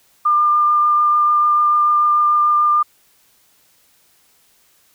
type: tone with vibrato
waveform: sine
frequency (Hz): 1200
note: D6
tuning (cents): +37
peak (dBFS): -11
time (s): 0.25-2.83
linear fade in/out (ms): 10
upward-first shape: triangle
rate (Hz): 6.8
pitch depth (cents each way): 10
effects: white hiss -56 dBFS RMS until 4.94 s